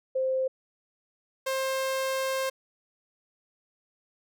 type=tone pair in turn; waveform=sine / sawtooth; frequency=523 / 530 Hz; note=C5 / C5; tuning=-1 / +22 cents; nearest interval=unison; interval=23 cents; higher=second; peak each=-24 / -23 dBFS; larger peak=second; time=0.15-0.48 / 1.46-2.5 s; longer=second; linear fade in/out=10 ms; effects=none